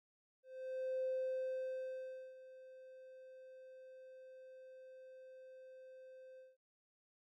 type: tone with ADSR envelope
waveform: triangle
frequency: 519 Hz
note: C5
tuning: 14 cents flat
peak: -32 dBFS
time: 0.43-6.57 s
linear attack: 610 ms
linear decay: 1300 ms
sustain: -20 dB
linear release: 180 ms
effects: tanh soft clip ceiling -33 dBFS